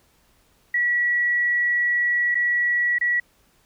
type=tone with dropouts; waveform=sine; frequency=1934 Hz; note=B6; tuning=37 cents flat; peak=-18 dBFS; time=0.74-3.2 s; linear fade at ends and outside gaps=5 ms; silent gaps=2.346-2.352 / 2.985-3.011 s; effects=pink hiss -61 dBFS RMS until 3.65 s